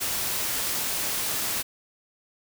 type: noise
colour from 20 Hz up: white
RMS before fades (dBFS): -28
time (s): 0-1.63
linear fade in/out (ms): 20
effects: none